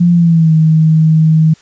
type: tone with pitch glide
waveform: sine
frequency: 173.7 to 158.37 Hz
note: F3 to D#3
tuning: -9 to +31 cents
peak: -5 dBFS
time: 0-1.54 s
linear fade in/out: 10 ms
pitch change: -160 cents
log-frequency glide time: 0.12-0.53 s
effects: white hiss -46 dBFS RMS until 1.61 s + resampled to 16000 Hz